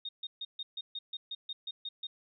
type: tone bursts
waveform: sine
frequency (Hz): 3700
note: A#7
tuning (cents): -14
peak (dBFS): -36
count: 12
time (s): 0.05-2.07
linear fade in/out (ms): 5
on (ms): 40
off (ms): 140
effects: none